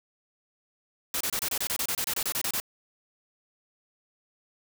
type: noise bursts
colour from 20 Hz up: white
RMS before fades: -29 dBFS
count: 16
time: 1.14-2.601 s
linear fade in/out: 2 ms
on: 66 ms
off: 27 ms
effects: none